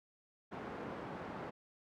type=band-pass noise; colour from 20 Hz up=pink; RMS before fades=-45 dBFS; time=0.51-1.51 s; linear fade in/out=20 ms; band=170 to 1300 Hz; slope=12 dB/octave; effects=none